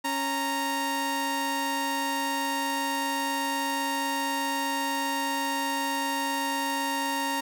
sawtooth tone pair together, 275.9 / 928 Hz, C#4 / A#5, -8 / -8 cents, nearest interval octave + major sixth, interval 2100 cents, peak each -28 / -24 dBFS, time 0.04-7.41 s, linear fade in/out 10 ms, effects none

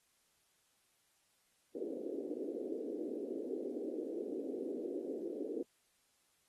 white band-pass noise, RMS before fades -41 dBFS, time 1.75-5.63 s, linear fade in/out 5 ms, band 260 to 480 Hz, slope 48 dB/octave, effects white hiss -75 dBFS RMS until 6.48 s + AAC 32 kbps

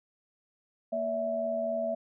sine tone cluster, 230.7 / 575 / 659 Hz, A#3 / D5 / E5, -18 / -37 / -1 cents, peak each -38 / -37 / -29 dBFS, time 0.92-1.95 s, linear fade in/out 10 ms, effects none

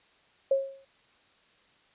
sine tone with exponential decay, 543 Hz, C#5, 36 cents flat, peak -18 dBFS, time 0.51-0.85 s, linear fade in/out 5 ms, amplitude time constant 72 ms, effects white hiss -63 dBFS RMS until 1.94 s + resampled to 8000 Hz

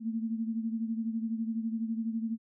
sine beating tone pair, 223.6 / 235.6 Hz, A3 / A#3, +28 / +19 cents, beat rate 12 Hz, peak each -31 / -37 dBFS, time 0-2.38 s, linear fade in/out 50 ms, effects none

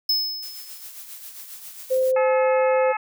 square tone with exponential decay, 5200 Hz, E8, 24 cents flat, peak -17 dBFS, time 0.09-0.92 s, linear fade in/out 5 ms, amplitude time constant 180 ms
blue noise with tremolo, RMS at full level -37 dBFS, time 0.42-2.12 s, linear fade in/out 10 ms, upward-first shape triangle, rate 7.4 Hz, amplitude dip 55%
sine tone, 519 Hz, C5, 14 cents flat, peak -17 dBFS, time 1.9-2.93 s, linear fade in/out 20 ms
harmonic tone, 429.3 Hz, A4, 43 cents flat, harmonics 2 / 3 / 4 / 5 / 6, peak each -25 / -29 / -34 / -33 / -35 dBFS, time 2.16-2.97 s, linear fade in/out 5 ms
effects none

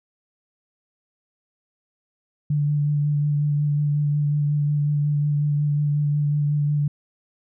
sine tone with vibrato, 146.83 Hz, D3, in tune, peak -18 dBFS, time 2.5-6.88 s, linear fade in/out 5 ms, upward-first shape sine, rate 5.5 Hz, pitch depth 17 cents each way, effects none

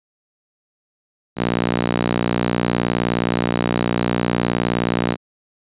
sawtooth tone with high-pass filter, 59.4 Hz, A#1, 33 cents sharp, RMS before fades -20 dBFS, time 1.36-5.17 s, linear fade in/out 50 ms, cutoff 190 Hz, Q 1.1, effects resampled to 8000 Hz

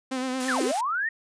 sawtooth tone with vibrato, 258.1 Hz, C4, 23 cents flat, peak -23 dBFS, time 0.11-0.72 s, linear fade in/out 10 ms, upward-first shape sine, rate 8.8 Hz, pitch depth 40 cents each way
white high-pass noise, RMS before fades -34 dBFS, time 0.4-0.81 s, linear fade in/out 5 ms, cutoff 900 Hz, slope 48 dB/octave
sine linear two-way sweep, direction down then up, 1890 to 284.2 to 1890 Hz, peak -24 dBFS, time 0.48-1.09 s, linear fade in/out 5 ms, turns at 0.62 s
effects resampled to 22050 Hz

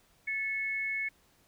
sine tone pair together, 1742.2 / 2195 Hz, A6 / C#7, -18 / -18 cents, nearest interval major third, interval 400 cents, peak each -39 / -31 dBFS, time 0.27-1.09 s, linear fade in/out 10 ms, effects pink hiss -66 dBFS RMS until 1.47 s

